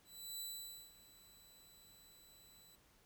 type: tone with ADSR envelope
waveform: 15% pulse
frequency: 3972 Hz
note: B7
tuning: 9 cents sharp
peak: -36 dBFS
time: 0.04-2.76 s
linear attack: 360 ms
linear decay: 510 ms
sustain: -19 dB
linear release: 11 ms
effects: pink hiss -70 dBFS RMS until 3.05 s